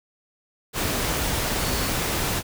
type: tone in noise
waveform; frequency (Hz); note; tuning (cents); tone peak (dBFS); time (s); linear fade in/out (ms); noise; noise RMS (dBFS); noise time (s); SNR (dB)
sine; 4435; C#8; 0; -36; 1.57-1.93; 50; pink; -25; 0.73-2.43; -14
effects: none